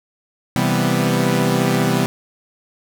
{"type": "chord", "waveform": "sawtooth", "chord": "C major seventh", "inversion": "none", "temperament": "equal", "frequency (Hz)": [130.81, 164.81, 196, 246.9], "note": ["C3", "E3", "G3", "B3"], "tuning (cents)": [0, 0, 0, 0], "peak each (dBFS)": -17, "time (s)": [0.56, 2.06], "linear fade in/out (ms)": 0, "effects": []}